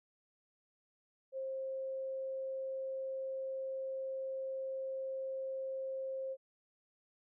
sine tone, 531 Hz, C5, 25 cents sharp, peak -37 dBFS, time 1.32-6.37 s, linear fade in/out 50 ms, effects none

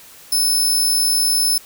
20% pulse tone, 5260 Hz, E8, 5 cents flat, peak -9 dBFS, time 0.32-1.58 s, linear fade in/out 5 ms, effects white hiss -43 dBFS RMS until 1.65 s

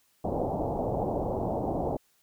white low-pass noise, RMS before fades -30 dBFS, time 0.24-1.97 s, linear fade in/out 5 ms, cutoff 820 Hz, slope 48 dB/octave, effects white hiss -68 dBFS RMS until 2.22 s

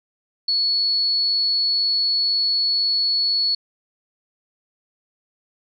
sine tone, 4398 Hz, C#8, 14 cents flat, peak -17 dBFS, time 0.48-3.55 s, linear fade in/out 5 ms, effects none

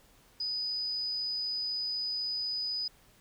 sine tone, 4978 Hz, D#8, in tune, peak -31 dBFS, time 0.4-2.88 s, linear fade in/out 5 ms, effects pink hiss -62 dBFS RMS until 3.2 s

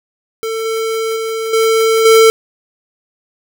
square tone with level steps, 447.1 Hz, A4, 28 cents sharp, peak -18 / -16 / -18 / -10 / -5 dBFS, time 0.43-2.3 s, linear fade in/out 0 ms, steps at 0.65 / 1.16 / 1.53 / 2.05 s, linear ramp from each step 5 ms, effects none

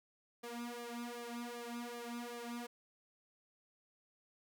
sawtooth tone with flanger, 238.3 Hz, A#3, 38 cents sharp, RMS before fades -45 dBFS, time 0.43-2.67 s, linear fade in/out 10 ms, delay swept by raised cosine 1.7 to 3.4 ms, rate 2.6 Hz, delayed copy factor +0.9, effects none

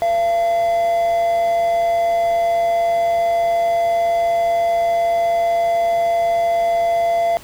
triangle tone with amplitude modulation, 681 Hz, F5, 44 cents flat, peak -11 dBFS, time 0.02-7.37 s, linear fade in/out 0 ms, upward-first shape sine, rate 207 Hz, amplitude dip 30%, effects pink hiss -41 dBFS RMS until 7.43 s

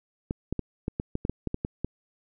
clicks, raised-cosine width 3 ms, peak -15 dBFS, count 12, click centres 0.309 / 0.526 / 0.593 / 0.881 / 0.999 / 1.154 / 1.251 / 1.296 / 1.473 / 1.544 / 1.649 / 1.846 s, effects none

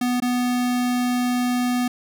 square tone with dropouts, 246.9 Hz, B3, in tune, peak -20 dBFS, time 0.01-1.88 s, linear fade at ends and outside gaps 5 ms, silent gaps 0.202-0.221 s, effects none

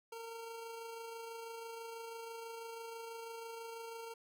25% pulse tone with amplitude modulation, 458 Hz, A#4, 31 cents flat, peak -40 dBFS, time 0.12-4.14 s, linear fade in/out 5 ms, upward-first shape sine, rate 26.1 Hz, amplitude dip 30%, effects none

